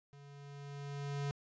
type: tone with level ramp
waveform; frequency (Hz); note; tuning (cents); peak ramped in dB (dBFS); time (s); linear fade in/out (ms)
square; 141.9; C#3; +41; -55 to -35; 0.13-1.31; 0
effects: resampled to 16000 Hz